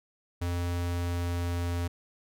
square tone with pitch glide, 87.31 to 86.71 Hz, F2 to F2, 0 to -12 cents, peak -29 dBFS, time 0.41-1.88 s, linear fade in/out 10 ms, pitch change -12 cents, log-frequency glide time 0.69-1.76 s, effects none

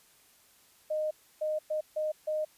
sine tone bursts at uneven times, 616 Hz, D#5, 17 cents flat, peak -28 dBFS, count 5, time 0.9-1.11 / 1.41-1.59 / 1.7-1.81 / 1.96-2.12 / 2.27-2.45 s, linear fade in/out 10 ms, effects white hiss -62 dBFS RMS until 2.57 s + resampled to 32000 Hz

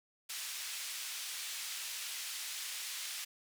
pink band-pass noise, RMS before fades -42 dBFS, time 0.29-3.25 s, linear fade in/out 10 ms, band 2600 to 13000 Hz, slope 12 dB/octave, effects none

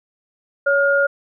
sine tone pair together, 560.6 / 1420 Hz, C#5 / F6, +19 / +28 cents, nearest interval octave + major third, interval 1609 cents, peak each -16 dBFS, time 0.66-1.07 s, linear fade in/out 10 ms, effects none

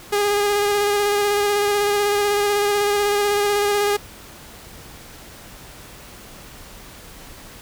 sawtooth tone with vibrato, 409.8 Hz, G#4, 23 cents flat, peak -13 dBFS, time 0.12-3.97 s, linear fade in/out 10 ms, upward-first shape square, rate 16 Hz, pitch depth 16 cents each way, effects pink hiss -41 dBFS RMS until 7.61 s

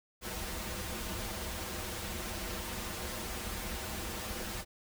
pink noise with comb filter, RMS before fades -39 dBFS, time 0.21-4.65 s, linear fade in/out 50 ms, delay 7.1 ms, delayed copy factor -0.95, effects none

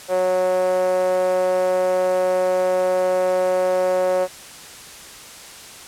5% pulse tone with band-pass filter, 183.8 Hz, F#3, 11 cents flat, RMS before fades -19 dBFS, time 0.08-4.28 s, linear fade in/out 50 ms, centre 520 Hz, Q 5.6, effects white hiss -39 dBFS RMS until 5.87 s + low-pass 10000 Hz 12 dB/octave

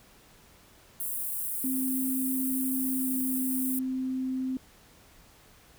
white high-pass noise, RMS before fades -33 dBFS, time 1-3.79 s, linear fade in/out 2 ms, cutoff 8900 Hz, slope 48 dB/octave
sine tone with pitch glide, 261.6 to 259.8 Hz, C4 to C4, 0 to -12 cents, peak -28 dBFS, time 1.64-4.57 s, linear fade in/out 2 ms, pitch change -12 cents, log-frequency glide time 2.78-3.21 s
effects pink hiss -57 dBFS RMS until 5.78 s

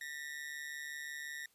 40% pulse ring-modulated tone, 1867 Hz, A#6, 2 cents sharp, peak -38 dBFS, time 0.01-1.46 s, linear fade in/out 2 ms, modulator 72.8 Hz, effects white hiss -71 dBFS RMS until 1.54 s + resampled to 32000 Hz

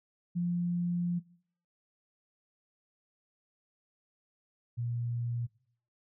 sine tone pair in turn, 174.61 / 119.01 Hz, F3 / A#2, 0 / +36 cents, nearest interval perfect fifth, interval 664 cents, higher first, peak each -28 / -31 dBFS, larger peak first, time 0.35-1.2 / 4.77-5.47 s, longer first, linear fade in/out 20 ms, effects noise-tail reverb RT60 0.6 s tail -22 dB re dry

